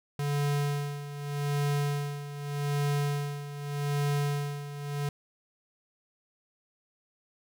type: tone with tremolo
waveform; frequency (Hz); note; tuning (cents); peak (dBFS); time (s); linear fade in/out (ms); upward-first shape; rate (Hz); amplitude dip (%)
square; 144.1; D3; -33; -26; 0.19-5.09; 2; sine; 0.83; 75
effects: none